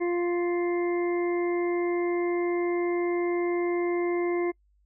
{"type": "harmonic tone", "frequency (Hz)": 349.2, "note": "F4", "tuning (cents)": 0, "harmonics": [1, 2, 3, 5, 6], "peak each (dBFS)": [-24, -37, -39, -47, -38], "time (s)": [0, 4.52], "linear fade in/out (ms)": 20, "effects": ["noise-tail reverb RT60 0.1 s tail -26 dB re dry", "added 50 Hz sine -62 dBFS peak until 4.85 s"]}